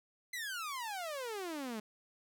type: exponential sweep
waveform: sawtooth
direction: down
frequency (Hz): 2060 to 207.7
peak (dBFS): -35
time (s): 0.33-1.8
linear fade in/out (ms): 5
effects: none